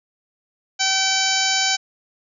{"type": "harmonic tone with a mistuned harmonic", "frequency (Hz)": 768, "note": "G5", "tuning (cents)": -36, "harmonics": [1, 2, 3, 4, 5, 6, 7, 8, 9], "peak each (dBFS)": [-26, -26, -26, -26, -26, -26, -26, -26, -26], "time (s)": [0.79, 1.77], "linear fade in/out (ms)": 20, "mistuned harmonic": 5, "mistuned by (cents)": 40, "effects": []}